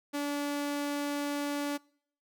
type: tone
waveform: sawtooth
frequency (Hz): 288.2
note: D4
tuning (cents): -33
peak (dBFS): -27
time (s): 0.13-1.78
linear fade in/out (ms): 20
effects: noise-tail reverb RT60 0.6 s tail -25 dB re dry